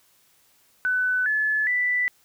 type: tone with pitch steps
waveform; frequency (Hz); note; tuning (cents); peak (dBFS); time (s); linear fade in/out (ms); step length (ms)
sine; 1500 / 1723 / 1979.3; F#6 / A6 / B6; +23 / -37 / +3; -20; 0.85-2.08; 0; 410
effects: white hiss -61 dBFS RMS until 2.24 s